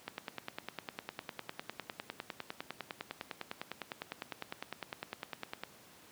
click train, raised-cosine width 0.3 ms, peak -22 dBFS, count 56, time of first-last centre 0.08-5.636 s, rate 9.9 Hz, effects pink hiss -58 dBFS RMS until 6.11 s + high-pass 150 Hz 12 dB/octave

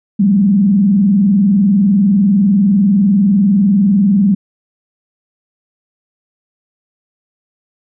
sine tone with vibrato, 197.8 Hz, G3, 16 cents sharp, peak -7 dBFS, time 0.19-4.35 s, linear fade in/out 10 ms, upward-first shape square, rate 20 Hz, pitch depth 120 cents each way, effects none

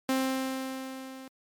sawtooth tone with level ramp, 263.4 Hz, C4, 12 cents sharp, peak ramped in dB -20 to -39 dBFS, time 0.09-1.28 s, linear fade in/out 2 ms, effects MP3 96 kbps

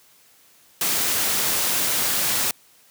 white noise, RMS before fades -22 dBFS, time 0.81-2.51 s, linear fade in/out 2 ms, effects white hiss -55 dBFS RMS until 2.9 s + high-pass 80 Hz 12 dB/octave

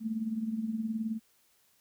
sine tone with tremolo, 221.6 Hz, A3, 13 cents sharp, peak -27 dBFS, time 0-1.2 s, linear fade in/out 50 ms, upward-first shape triangle, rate 19 Hz, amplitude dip 75%, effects white hiss -68 dBFS RMS until 1.8 s

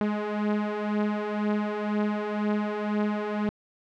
sawtooth beating tone pair, 208.2 / 210.2 Hz, G#3 / G#3, +5 / +21 cents, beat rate 2 Hz, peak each -26 / -23 dBFS, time 0.01-3.49 s, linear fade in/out 0 ms, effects low-pass 2000 Hz 12 dB/octave

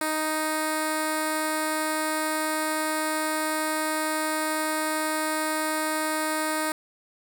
5% pulse tone with notch filter, 311.1 Hz, D#4, in tune, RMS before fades -27 dBFS, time 0.01-6.72 s, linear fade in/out 2 ms, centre 3000 Hz, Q 0.82, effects none

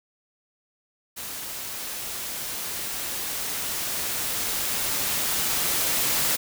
white noise with level ramp, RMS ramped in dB -35 to -23 dBFS, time 1.16-6.37 s, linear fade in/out 20 ms, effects none

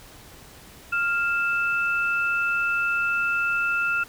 sine tone pair together, 1396.9 / 2637 Hz, F6 / E7, 0 / 0 cents, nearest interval major seventh, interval 1100 cents, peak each -22 / -27 dBFS, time 0.92-4.04 s, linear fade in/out 10 ms, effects pink hiss -47 dBFS RMS until 4.08 s

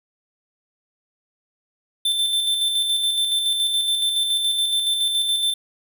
square tone with tremolo, 3548 Hz, A7, 14 cents sharp, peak -18 dBFS, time 2.05-5.54 s, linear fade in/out 5 ms, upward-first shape square, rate 7.1 Hz, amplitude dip 35%, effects none

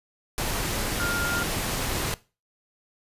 sine tone in noise, 1405 Hz, F6, 10 cents sharp, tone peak -27 dBFS, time 1-1.43 s, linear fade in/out 0 ms, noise pink, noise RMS -28 dBFS, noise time 0.38-2.14 s, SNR -2 dB, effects noise-tail reverb RT60 0.3 s tail -19 dB re dry + resampled to 32000 Hz

